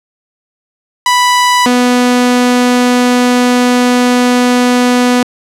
sawtooth tone pair in turn, 987.8 / 246.9 Hz, B5 / B3, 0 / 0 cents, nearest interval 2 octaves, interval 2400 cents, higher first, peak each -3 dBFS, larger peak neither, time 1.06-1.66 / 1.66-5.23 s, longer second, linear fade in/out 2 ms, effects low-pass 10000 Hz 12 dB/octave

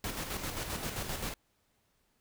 pink noise with tremolo, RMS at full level -36 dBFS, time 0.04-1.34 s, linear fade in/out 2 ms, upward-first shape square, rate 7.6 Hz, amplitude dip 45%, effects pink hiss -74 dBFS RMS until 2.2 s

